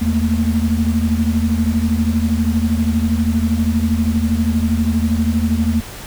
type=tone cluster; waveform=sine; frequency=81.7 / 220.6 / 233.1 Hz; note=E2 / A3 / A#3; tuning=-15 / +5 / 0 cents; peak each=-18 dBFS; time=0.01-5.81 s; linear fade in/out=10 ms; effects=pink hiss -33 dBFS RMS until 6.06 s